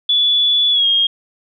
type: tone with pitch glide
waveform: sine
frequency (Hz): 3437 to 3244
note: A7 to G#7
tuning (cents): -41 to -41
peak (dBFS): -11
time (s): 0.09-1.07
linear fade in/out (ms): 5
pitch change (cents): -100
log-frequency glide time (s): 0.71-0.86
effects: none